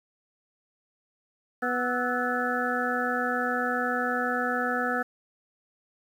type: harmonic tone with a mistuned harmonic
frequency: 246.9 Hz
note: B3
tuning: in tune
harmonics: 1 / 2 / 3 / 5 / 6 / 7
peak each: -32 / -32 / -32 / -32 / -32 / -32 dBFS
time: 1.62-5.03 s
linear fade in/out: 10 ms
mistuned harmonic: 5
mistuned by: +100 cents
effects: 9-bit